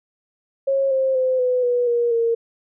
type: tone with pitch steps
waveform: sine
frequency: 544 / 529.4 / 515.3 / 501.5 / 488 / 474.9 / 462.2 Hz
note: C#5 / C5 / C5 / B4 / B4 / A#4 / A#4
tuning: -33 / +20 / -27 / +26 / -21 / +32 / -15 cents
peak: -16 dBFS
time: 0.67-2.35 s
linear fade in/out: 10 ms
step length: 240 ms
effects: none